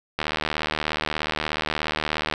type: click train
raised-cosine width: 0.3 ms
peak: -8 dBFS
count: 166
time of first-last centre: 0.19-2.338 s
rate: 76.8 Hz
effects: none